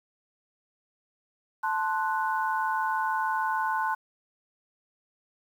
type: chord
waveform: sine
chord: F# diminished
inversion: first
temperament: equal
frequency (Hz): 880 / 1046.5 / 1480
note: A5 / C6 / F#6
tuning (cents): 0 / 0 / 0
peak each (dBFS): -28 / -30 / -31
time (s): 1.63-3.95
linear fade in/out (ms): 10
effects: 9-bit